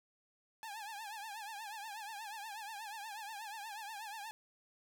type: tone with vibrato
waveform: sawtooth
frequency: 850 Hz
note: G#5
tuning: 40 cents sharp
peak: -40 dBFS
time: 0.63-4.31 s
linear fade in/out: 0 ms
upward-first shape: triangle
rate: 8.3 Hz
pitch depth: 140 cents each way
effects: none